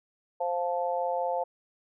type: harmonic tone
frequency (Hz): 175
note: F3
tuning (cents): +4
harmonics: 3 / 4 / 5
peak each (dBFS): -30 / -31 / -32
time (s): 0.4-1.44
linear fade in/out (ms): 10
effects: none